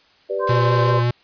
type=chord; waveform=sine; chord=G major; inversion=none; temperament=equal; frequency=392 / 493.9 / 587.3 Hz; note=G4 / B4 / D5; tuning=0 / 0 / 0 cents; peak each=-25 dBFS; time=0.29-1 s; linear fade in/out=20 ms
type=harmonic tone; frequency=520 Hz; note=C5; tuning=11 cents flat; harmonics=1 / 2 / 3; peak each=-33 / -21 / -32 dBFS; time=0.39-1.04 s; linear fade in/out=50 ms
type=high-pass noise; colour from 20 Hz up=white; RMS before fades=-31 dBFS; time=0.47-0.91 s; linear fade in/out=5 ms; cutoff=360 Hz; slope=12 dB/octave
type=tone with vibrato; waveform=square; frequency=120.1 Hz; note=B2; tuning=48 cents flat; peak=-17 dBFS; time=0.49-1.11 s; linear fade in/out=5 ms; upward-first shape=triangle; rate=5.3 Hz; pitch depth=21 cents each way
effects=white hiss -55 dBFS RMS until 1.23 s + resampled to 11025 Hz